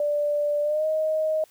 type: tone with pitch glide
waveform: sine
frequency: 587.3 to 625.8 Hz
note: D5 to D#5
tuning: 0 to +10 cents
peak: -21 dBFS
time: 0-1.44 s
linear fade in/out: 2 ms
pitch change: +110 cents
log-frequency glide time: 0.62-0.86 s
effects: white hiss -58 dBFS RMS until 1.5 s